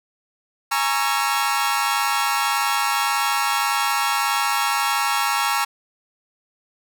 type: chord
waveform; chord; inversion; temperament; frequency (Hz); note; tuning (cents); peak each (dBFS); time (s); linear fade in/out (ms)
sawtooth; A# half-diminished seventh; third; equal with one note detuned; 830.6 / 932.3 / 1108.7 / 1347; G#5 / A#5 / C#6 / E6; 0 / 0 / 0 / +37; -21; 0.71-5.65; 10
effects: none